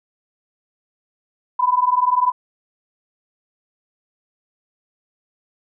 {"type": "tone pair together", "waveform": "sine", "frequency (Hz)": [986.8, 1007], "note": ["B5", "B5"], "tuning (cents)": [-2, 33], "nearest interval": "unison", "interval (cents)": 35, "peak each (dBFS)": -17, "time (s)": [1.59, 2.32], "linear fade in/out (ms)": 10, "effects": []}